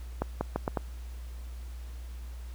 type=accelerating click train; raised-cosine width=1 ms; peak=-14 dBFS; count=5; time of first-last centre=0.22-0.772 s; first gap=190 ms; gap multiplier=0.79; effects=added 60 Hz sine -38 dBFS peak until 2.54 s + pink hiss -56 dBFS RMS until 2.54 s